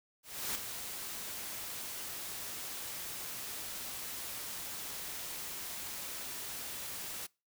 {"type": "noise with ADSR envelope", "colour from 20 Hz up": "white", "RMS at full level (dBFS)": -35, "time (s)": [0.23, 7.27], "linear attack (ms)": 320, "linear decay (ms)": 12, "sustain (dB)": -7, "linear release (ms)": 14, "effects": ["noise-tail reverb RT60 0.3 s tail -25 dB re dry"]}